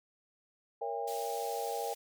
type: chord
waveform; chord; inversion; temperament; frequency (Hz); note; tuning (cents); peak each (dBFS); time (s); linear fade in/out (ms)
sine; A# diminished seventh; none; just; 466.2 / 559.4 / 671.3 / 805.5; A#4 / C#5 / E5 / G5; 0 / +16 / +31 / +47; -38 / -42 / -42 / -37; 0.81-1.94; 10
type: high-pass noise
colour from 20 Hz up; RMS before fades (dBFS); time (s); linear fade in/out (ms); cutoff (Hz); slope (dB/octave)
pink; -47; 1.07-1.95; 10; 3800; 12
effects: none